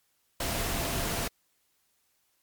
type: tone in noise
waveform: sine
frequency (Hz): 684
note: F5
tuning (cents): -36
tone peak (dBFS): -40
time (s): 0.4-1.28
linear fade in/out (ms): 5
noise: pink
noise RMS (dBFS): -31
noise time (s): 0.4-1.28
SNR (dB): -12
effects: white hiss -72 dBFS RMS until 2.42 s + MP3 96 kbps